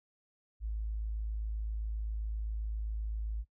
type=tone; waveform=sine; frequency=53.8 Hz; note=A1; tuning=38 cents flat; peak=-33 dBFS; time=0.6-3.45 s; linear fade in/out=50 ms; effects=noise-tail reverb RT60 0.1 s tail -23 dB re dry